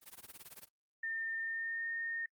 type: noise with tremolo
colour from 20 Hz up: white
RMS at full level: -49 dBFS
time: 0.01-0.69 s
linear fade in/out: 50 ms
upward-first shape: sine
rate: 18 Hz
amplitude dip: 95%
type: tone with pitch glide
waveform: sine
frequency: 1809 to 1835.3 Hz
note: A6 to A#6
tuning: +48 to -27 cents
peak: -36 dBFS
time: 1.03-2.26 s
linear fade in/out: 5 ms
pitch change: +25 cents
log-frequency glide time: 1.38-1.88 s
effects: noise-tail reverb RT60 0.1 s tail -26 dB re dry + Opus 32 kbps